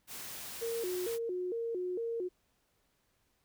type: noise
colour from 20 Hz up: white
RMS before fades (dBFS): -44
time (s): 0.07-1.19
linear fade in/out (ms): 50
type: tone with vibrato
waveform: sine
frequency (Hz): 409.2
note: G#4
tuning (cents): -26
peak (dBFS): -33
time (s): 0.61-2.29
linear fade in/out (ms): 20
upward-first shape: square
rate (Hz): 2.2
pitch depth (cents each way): 210
effects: pink hiss -75 dBFS RMS until 3.44 s